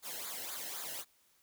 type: noise with flanger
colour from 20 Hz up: white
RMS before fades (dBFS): -42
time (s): 0.02-1.05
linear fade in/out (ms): 50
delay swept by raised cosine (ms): 0.35 to 0.88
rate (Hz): 3.9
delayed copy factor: -0.75
effects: white hiss -70 dBFS RMS until 1.42 s